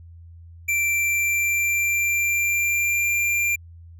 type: tone with pitch glide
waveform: square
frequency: 2349 to 2380 Hz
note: D7 to D7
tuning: 0 to +22 cents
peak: -20 dBFS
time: 0.68-3.56 s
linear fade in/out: 10 ms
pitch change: +22 cents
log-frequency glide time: 0.89-3.08 s
effects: added 84 Hz sine -41 dBFS peak until 3.99 s